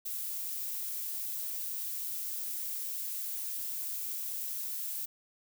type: noise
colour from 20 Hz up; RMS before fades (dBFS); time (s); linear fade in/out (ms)
violet; -37; 0.05-5.06; 10
effects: none